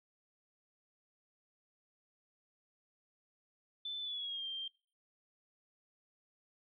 sine tone with pitch glide, 3520 to 3172 Hz, A7 to G7, 0 to +20 cents, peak -38 dBFS, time 3.85-4.68 s, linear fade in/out 5 ms, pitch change -180 cents, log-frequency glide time 4.01-4.46 s, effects noise-tail reverb RT60 0.4 s tail -23 dB re dry

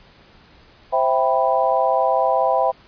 sine chord, C major seventh, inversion none, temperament equal, 523.3 / 659.3 / 784 / 987.8 Hz, C5 / E5 / G5 / B5, 0 / 0 / 0 / 0 cents, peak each -21 / -20 / -20 / -22 dBFS, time 0.92-2.72 s, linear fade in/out 20 ms, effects pink hiss -50 dBFS RMS until 2.87 s + resampled to 11025 Hz

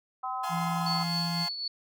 harmonic tone, 256.4 Hz, C4, 35 cents flat, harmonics 3 / 4 / 5, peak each -34 / -35 / -36 dBFS, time 0.23-1.04 s, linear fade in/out 10 ms
sawtooth chord, F minor, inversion none, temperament equal with one note detuned, 698.5 / 844.2 / 1046.5 Hz, F5 / Ab5 / C6, 0 / +28 / 0 cents, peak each -36 dBFS, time 0.43-1.49 s, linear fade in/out 10 ms
sine tone, 168.8 Hz, E3, 41 cents sharp, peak -30 dBFS, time 0.49-1.47 s, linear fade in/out 50 ms
sine tone with tremolo, 4435 Hz, C#8, in tune, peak -28 dBFS, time 0.86-1.68 s, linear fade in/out 5 ms, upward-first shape triangle, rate 3.9 Hz, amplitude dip 60%
effects none

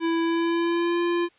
square tone with pitch glide, 331.5 to 345.2 Hz, E4 to F4, +10 to -20 cents, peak -22 dBFS, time 0-1.29 s, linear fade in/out 50 ms, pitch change +70 cents, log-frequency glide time 0.22-1.01 s, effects white hiss -60 dBFS RMS until 1.38 s + resampled to 8000 Hz

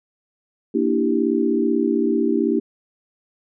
sine chord, E half-diminished seventh, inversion second, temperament equal, 233.1 / 293.7 / 329.6 / 392 Hz, Bb3 / D4 / E4 / G4, 0 / 0 / 0 / 0 cents, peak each -22 dBFS, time 0.74-2.6 s, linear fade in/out 10 ms, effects none

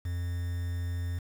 triangle tone with quantisation, 87.31 Hz, F2, in tune, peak -28 dBFS, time 0.05-1.19 s, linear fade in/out 5 ms, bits 8, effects none

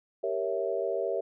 sine chord, G diminished seventh, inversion none, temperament equal, 392 / 466.2 / 554.4 / 659.3 Hz, G4 / Bb4 / Db5 / Fb5, 0 / 0 / 0 / 0 cents, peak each -33 dBFS, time 0.23-1.21 s, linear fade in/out 10 ms, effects none

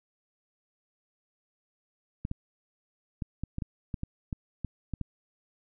clicks, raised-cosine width 5 ms, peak -20 dBFS, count 12, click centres 2.251 / 2.314 / 3.222 / 3.436 / 3.584 / 3.622 / 3.942 / 4.034 / 4.328 / 4.647 / 4.937 / 5.013 s, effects none

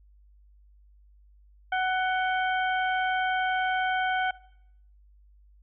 harmonic tone with a mistuned harmonic, 745 Hz, F#5, 12 cents sharp, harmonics 1 / 2 / 3 / 4, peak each -26 / -28 / -36 / -39 dBFS, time 1.72-4.31 s, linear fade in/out 5 ms, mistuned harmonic 4, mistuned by +87 cents, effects noise-tail reverb RT60 0.7 s tail -20 dB re dry + added 50 Hz sine -54 dBFS peak until 5.62 s

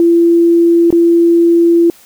sine tone with dropouts, 338.9 Hz, E4, 48 cents sharp, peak -5 dBFS, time 0-1.9 s, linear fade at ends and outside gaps 1 ms, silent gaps 0.905-0.926 s, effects white hiss -43 dBFS RMS until 2.05 s

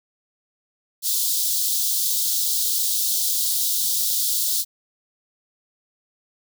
white high-pass noise, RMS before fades -22 dBFS, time 1.02-4.65 s, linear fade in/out 50 ms, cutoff 3500 Hz, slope 48 dB/octave, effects none

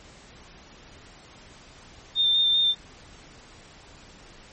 sine tone with vibrato, 3610 Hz, A7, 44 cents sharp, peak -18 dBFS, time 2.15-2.75 s, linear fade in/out 50 ms, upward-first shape square, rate 5.1 Hz, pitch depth 15 cents each way, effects pink hiss -49 dBFS RMS until 4.52 s + MP3 32 kbps

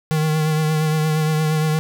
square tone with vibrato, 155.56 Hz, D#3, in tune, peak -17 dBFS, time 0.11-1.79 s, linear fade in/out 0 ms, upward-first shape triangle, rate 8.6 Hz, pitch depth 34 cents each way, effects none

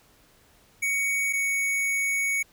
square tone pair in turn, 2238 / 2229 Hz, C#7 / C#7, +16 / +9 cents, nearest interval unison, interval 7 cents, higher first, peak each -24 dBFS, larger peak neither, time 0.82-1.33 / 1.33-2.43 s, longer second, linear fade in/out 10 ms, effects pink hiss -59 dBFS RMS until 2.52 s

